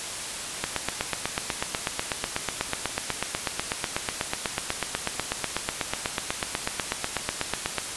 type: click train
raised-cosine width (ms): 0.3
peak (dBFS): -8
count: 59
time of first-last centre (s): 0.64-7.783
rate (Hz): 8.12
effects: white hiss -33 dBFS RMS until 7.96 s + resampled to 24000 Hz